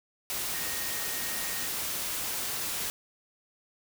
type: tone in noise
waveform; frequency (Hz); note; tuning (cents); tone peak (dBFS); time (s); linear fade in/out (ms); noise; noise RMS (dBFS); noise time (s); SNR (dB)
sine; 1862; A#6; -2; -42; 0.54-1.67; 0; white; -33; 0.3-2.9; -12
effects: none